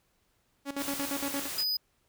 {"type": "tone with tremolo", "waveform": "sawtooth", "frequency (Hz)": 280, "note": "C#4", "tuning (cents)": 18, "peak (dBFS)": -27, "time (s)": [0.65, 1.49], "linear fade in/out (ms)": 50, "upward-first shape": "square", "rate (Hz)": 8.7, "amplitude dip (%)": 80}
{"type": "noise", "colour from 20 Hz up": "white", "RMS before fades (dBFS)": -37, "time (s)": [0.77, 1.65], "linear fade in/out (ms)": 50}
{"type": "tone", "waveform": "square", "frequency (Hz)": 4978, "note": "D#8", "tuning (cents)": 0, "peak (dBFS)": -28, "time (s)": [1.58, 1.77], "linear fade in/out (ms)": 5}
{"effects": ["pink hiss -72 dBFS RMS until 2.08 s"]}